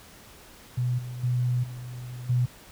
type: tone with level steps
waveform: sine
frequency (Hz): 123.7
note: B2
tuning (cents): +3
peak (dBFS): -23 / -33 / -22 / -35 / -20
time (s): 0.77-2.46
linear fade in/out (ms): 10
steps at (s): 0.98 / 1.23 / 1.63 / 2.29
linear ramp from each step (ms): 10
effects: pink hiss -50 dBFS RMS until 2.71 s